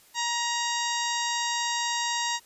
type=harmonic tone; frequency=944 Hz; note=A#5; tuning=22 cents sharp; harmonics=1 / 2 / 3 / 4 / 5 / 6 / 7 / 8; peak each=-30 / -33 / -36 / -34 / -37 / -37 / -36 / -37 dBFS; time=0.14-2.4 s; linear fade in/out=50 ms; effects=white hiss -57 dBFS RMS until 2.45 s + resampled to 32000 Hz